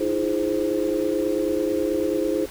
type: chord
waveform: sine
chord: F minor seventh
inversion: third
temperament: equal with one note detuned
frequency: 311.1 / 340.3 / 415.3 / 523.3 Hz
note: Eb4 / F4 / Ab4 / C5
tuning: 0 / -45 / 0 / 0 cents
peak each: -26 dBFS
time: 0-2.46 s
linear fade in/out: 10 ms
effects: pink hiss -41 dBFS RMS until 2.5 s